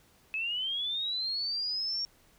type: linear sweep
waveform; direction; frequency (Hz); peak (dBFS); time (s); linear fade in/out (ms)
sine; up; 2557 to 5560; -30; 0.34-2.05; 0
effects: pink hiss -63 dBFS RMS until 2.38 s